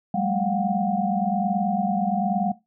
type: tone cluster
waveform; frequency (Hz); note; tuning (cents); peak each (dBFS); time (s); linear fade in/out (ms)
sine; 180.9 / 198.4 / 219.5 / 715 / 764; F#3 / G3 / A3 / F5 / G5; -39 / +21 / -4 / +41 / -45; -31 / -25 / -31 / -26 / -30; 0.14-2.52; 5
effects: noise-tail reverb RT60 0.2 s tail -17 dB re dry